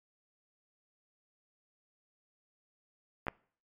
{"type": "clicks", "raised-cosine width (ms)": 0.5, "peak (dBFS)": [-22, -16], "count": 2, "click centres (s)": [3.268, 3.283], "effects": ["noise-tail reverb RT60 0.5 s tail -24 dB re dry", "MP3 64 kbps"]}